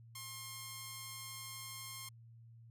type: tone with amplitude modulation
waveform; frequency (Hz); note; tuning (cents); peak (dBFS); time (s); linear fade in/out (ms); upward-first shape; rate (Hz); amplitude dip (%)
5% pulse; 1068; C6; +35; -32; 0.15-2.09; 5; sine; 227; 35
effects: added 115 Hz sine -55 dBFS peak until 2.7 s